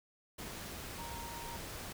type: tone in noise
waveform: sine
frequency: 932.3 Hz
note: A#5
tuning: in tune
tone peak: -46 dBFS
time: 0.98-1.57 s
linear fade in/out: 10 ms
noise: pink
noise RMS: -45 dBFS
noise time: 0.38-1.93 s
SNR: -4 dB
effects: none